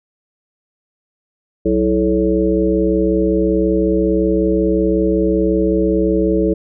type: harmonic tone with a mistuned harmonic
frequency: 61.9 Hz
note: B1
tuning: 5 cents sharp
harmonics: 1 / 3 / 5 / 7 / 9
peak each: -22 / -20 / -16 / -17 / -22 dBFS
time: 1.65-6.54 s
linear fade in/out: 10 ms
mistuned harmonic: 5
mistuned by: +100 cents
effects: none